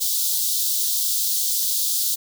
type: high-pass noise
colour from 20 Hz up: white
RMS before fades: -22 dBFS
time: 0-2.16 s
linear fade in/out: 20 ms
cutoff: 3500 Hz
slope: 48 dB/octave
effects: none